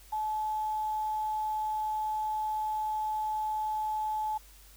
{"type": "tone with quantisation", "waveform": "sine", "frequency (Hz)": 861, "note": "A5", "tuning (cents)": -38, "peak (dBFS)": -29, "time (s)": [0.12, 4.38], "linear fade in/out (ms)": 10, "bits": 9, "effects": ["added 49 Hz sine -54 dBFS peak until 4.76 s", "white hiss -57 dBFS RMS until 4.76 s"]}